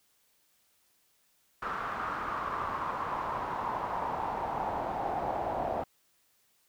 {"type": "noise with band-pass filter sweep", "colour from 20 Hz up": "brown", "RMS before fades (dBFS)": -34, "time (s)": [1.62, 5.84], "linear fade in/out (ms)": 5, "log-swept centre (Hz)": [1300, 720], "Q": 4.5, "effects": ["white hiss -70 dBFS RMS until 6.68 s"]}